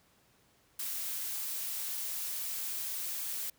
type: noise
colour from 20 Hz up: blue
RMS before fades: -37 dBFS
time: 0.79-3.5 s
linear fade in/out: 5 ms
effects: pink hiss -67 dBFS RMS until 3.58 s + high-pass 60 Hz 12 dB/octave